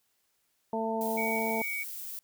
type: harmonic tone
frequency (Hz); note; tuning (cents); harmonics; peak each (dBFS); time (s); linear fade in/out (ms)
223.4; A3; +27; 1 / 2 / 3 / 4; -34 / -34 / -34 / -34; 0.73-1.62; 2
type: noise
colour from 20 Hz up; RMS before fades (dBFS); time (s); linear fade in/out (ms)
violet; -40; 1.01-2.19; 0
type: tone with tremolo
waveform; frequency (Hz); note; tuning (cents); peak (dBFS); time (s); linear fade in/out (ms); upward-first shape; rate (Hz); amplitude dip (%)
sine; 2257; C#7; +31; -32; 1.17-1.84; 10; square; 2.3; 30
effects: white hiss -74 dBFS RMS until 2.23 s